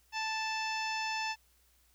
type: harmonic tone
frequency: 880 Hz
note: A5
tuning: in tune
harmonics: 1 / 2 / 3 / 4 / 5 / 6 / 7 / 8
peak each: -36 / -40 / -38 / -47 / -48 / -42 / -51 / -54 dBFS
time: 0.12-1.36 s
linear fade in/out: 50 ms
effects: added 60 Hz sine -69 dBFS peak until 1.94 s + white hiss -69 dBFS RMS until 1.94 s